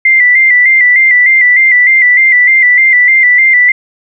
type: tone with vibrato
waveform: sine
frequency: 2033 Hz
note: B6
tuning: 50 cents sharp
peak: -3 dBFS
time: 0.05-3.72 s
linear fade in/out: 5 ms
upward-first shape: square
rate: 3.3 Hz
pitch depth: 52 cents each way
effects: none